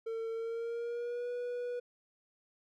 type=tone with pitch glide; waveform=triangle; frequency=452.4 to 487.7 Hz; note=A4 to B4; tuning=+48 to -22 cents; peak=-33 dBFS; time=0.06-1.8 s; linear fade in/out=10 ms; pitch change=+130 cents; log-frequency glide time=0.33-1.3 s; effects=none